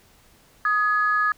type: tone pair together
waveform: sine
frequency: 1247 / 1689.7 Hz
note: D#6 / G#6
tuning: +3 / +29 cents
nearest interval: perfect fourth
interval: 526 cents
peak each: -20 / -21 dBFS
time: 0.65-1.32 s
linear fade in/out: 2 ms
effects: tanh soft clip ceiling -10 dBFS + pink hiss -56 dBFS RMS until 1.37 s